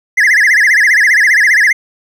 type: tone with vibrato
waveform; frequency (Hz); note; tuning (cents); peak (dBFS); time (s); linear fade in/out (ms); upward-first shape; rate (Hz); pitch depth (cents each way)
triangle; 1864.7; A#6; 0; -4; 0.17-1.73; 10; sine; 15; 210
effects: none